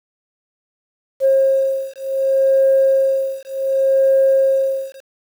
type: beating tone pair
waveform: sine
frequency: 537 / 537.67 Hz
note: C5 / C5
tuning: +45 / +47 cents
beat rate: 0.67 Hz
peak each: -15 dBFS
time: 1.2-5.01 s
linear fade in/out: 50 ms
effects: tanh soft clip ceiling -5 dBFS + 7-bit